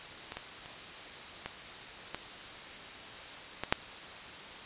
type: clicks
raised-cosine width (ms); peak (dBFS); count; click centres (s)
0.3; -24 / -22 / -30 / -20 / -19 / -17 / -7; 7; 0.321 / 0.37 / 0.659 / 1.46 / 2.146 / 3.636 / 3.725
effects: white hiss -45 dBFS RMS until 4.65 s + resampled to 8000 Hz